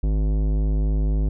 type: tone with tanh clipping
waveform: sine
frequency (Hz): 51.91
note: G#1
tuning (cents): 0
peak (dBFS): -20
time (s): 0.03-1.29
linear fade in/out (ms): 5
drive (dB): 16
effects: none